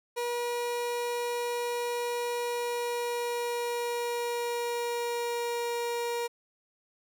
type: tone with pitch glide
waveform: 30% pulse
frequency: 480.5 to 473.9 Hz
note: B4 to A#4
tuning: -48 to +28 cents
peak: -27 dBFS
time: 0.16-6.28 s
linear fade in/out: 20 ms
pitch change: -24 cents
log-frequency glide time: 2.42-5.71 s
effects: none